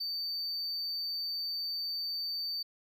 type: tone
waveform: triangle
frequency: 4584 Hz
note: D8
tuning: 43 cents flat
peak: -32 dBFS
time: 0-2.63 s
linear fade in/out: 10 ms
effects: none